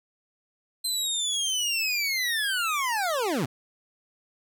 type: linear sweep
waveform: 25% pulse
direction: down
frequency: 4121 to 106.9 Hz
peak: -21 dBFS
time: 0.84-3.46 s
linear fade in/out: 10 ms
effects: none